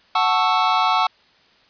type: chord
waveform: square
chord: F# minor seventh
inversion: none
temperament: equal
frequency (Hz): 740 / 880 / 1108.7 / 1318.5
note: F#5 / A5 / C#6 / E6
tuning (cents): 0 / 0 / 0 / 0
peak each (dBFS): -22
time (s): 0.15-1.07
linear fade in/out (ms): 5
effects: white hiss -55 dBFS RMS until 1.69 s + resampled to 11025 Hz